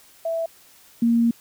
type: tone pair in turn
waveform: sine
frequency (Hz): 659.3 / 233.1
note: E5 / A#3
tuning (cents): 0 / 0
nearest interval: octave + tritone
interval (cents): 1800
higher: first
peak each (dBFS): -22 / -15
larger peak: second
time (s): 0.25-0.46 / 1.02-1.31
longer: second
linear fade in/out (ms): 5
effects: white hiss -52 dBFS RMS until 1.4 s